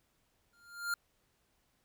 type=tone with exponential growth; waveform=square; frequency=1400 Hz; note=F6; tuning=4 cents sharp; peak=-30 dBFS; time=0.53-0.94 s; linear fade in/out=2 ms; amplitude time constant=89 ms; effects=pink hiss -75 dBFS RMS until 1.84 s